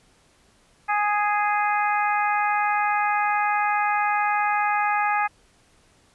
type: harmonic tone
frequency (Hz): 415.3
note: G#4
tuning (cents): 0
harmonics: 2 / 3 / 4 / 5 / 6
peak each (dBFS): -22 / -26 / -28 / -30 / -32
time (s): 0.88-5.28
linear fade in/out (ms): 20
effects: pink hiss -59 dBFS RMS until 6.14 s + resampled to 24000 Hz